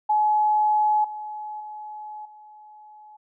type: tone with level steps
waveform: sine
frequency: 849 Hz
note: G#5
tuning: 38 cents sharp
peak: -17 / -31 / -34 / -44 dBFS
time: 0.09-3.17 s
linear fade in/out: 10 ms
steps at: 1.04 / 1.6 / 2.25 s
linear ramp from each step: 5 ms
effects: none